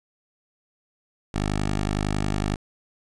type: tone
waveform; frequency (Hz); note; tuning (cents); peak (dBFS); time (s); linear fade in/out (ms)
10% pulse; 50.9; G#1; -34; -15; 1.34-2.56; 5
effects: resampled to 22050 Hz